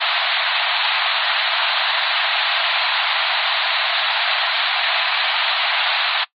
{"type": "band-pass noise", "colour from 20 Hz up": "white", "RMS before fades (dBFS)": -19, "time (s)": [0, 6.25], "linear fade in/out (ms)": 20, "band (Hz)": [640, 4200], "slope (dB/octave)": 96, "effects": ["noise-tail reverb RT60 0.1 s tail -21 dB re dry", "MP3 32 kbps"]}